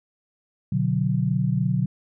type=chord; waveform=sine; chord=B minor; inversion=none; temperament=equal with one note detuned; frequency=123.47 / 146.83 / 183.93 Hz; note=B2 / D3 / F#3; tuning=0 / 0 / -10 cents; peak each=-24 dBFS; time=0.72-1.86 s; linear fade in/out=5 ms; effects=none